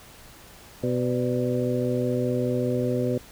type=harmonic tone with a mistuned harmonic; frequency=124.9 Hz; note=B2; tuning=20 cents sharp; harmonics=1 / 2 / 3 / 4 / 5; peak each=-28 / -27 / -29 / -28 / -33 dBFS; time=0.83-3.18 s; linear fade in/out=5 ms; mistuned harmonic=5; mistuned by=-88 cents; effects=pink hiss -48 dBFS RMS until 3.31 s